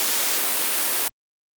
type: high-pass noise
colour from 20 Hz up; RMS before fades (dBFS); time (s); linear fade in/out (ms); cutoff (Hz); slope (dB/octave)
white; -22; 0-1.08; 0; 250; 24
effects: Opus 48 kbps